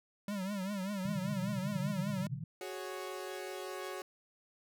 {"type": "tone with vibrato", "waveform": "square", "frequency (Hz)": 196, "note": "G3", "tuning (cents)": 0, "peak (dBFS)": -36, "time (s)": [0.28, 2.27], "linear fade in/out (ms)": 2, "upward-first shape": "triangle", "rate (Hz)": 5.1, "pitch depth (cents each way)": 130}
{"type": "band-pass noise", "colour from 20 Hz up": "white", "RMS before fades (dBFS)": -39, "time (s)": [1.05, 2.44], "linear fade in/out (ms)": 5, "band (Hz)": [120, 170], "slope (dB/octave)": 96}
{"type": "chord", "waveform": "sawtooth", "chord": "F# suspended second", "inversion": "none", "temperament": "equal", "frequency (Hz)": [370, 415.3, 554.4], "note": ["F#4", "G#4", "C#5"], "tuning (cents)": [0, 0, 0], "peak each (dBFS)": [-39, -42, -42], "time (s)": [2.61, 4.02], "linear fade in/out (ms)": 2}
{"effects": []}